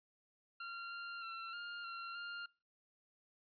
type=tone with pitch steps; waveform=sawtooth; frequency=1381 / 1389 / 1353 / 1407 / 1373 / 1401 Hz; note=F6 / F6 / E6 / F6 / F6 / F6; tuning=-20 / -10 / +45 / +12 / -30 / +5 cents; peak=-40 dBFS; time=0.6-2.46 s; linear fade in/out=5 ms; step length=310 ms; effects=noise-tail reverb RT60 0.4 s tail -26 dB re dry + resampled to 11025 Hz